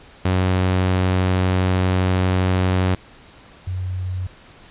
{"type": "tone pair in turn", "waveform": ["sawtooth", "sine"], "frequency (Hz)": [92.5, 91.97], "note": ["F#2", "F#2"], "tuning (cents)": [0, -10], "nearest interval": "unison", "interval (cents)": 10, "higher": "first", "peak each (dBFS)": [-12, -22], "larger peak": "first", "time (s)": [[0.25, 2.95], [3.67, 4.27]], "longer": "first", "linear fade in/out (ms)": 5, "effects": ["pink hiss -46 dBFS RMS until 4.7 s", "resampled to 8000 Hz"]}